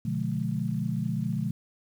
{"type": "chord", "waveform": "sine", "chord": "B diminished seventh", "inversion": "none", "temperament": "just", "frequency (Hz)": [123.47, 148.16, 177.8, 213.4], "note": ["B2", "D3", "F3", "Ab3"], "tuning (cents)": [0, 16, 31, 47], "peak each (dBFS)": -32, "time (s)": [0.05, 1.51], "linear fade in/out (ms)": 5, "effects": ["9-bit"]}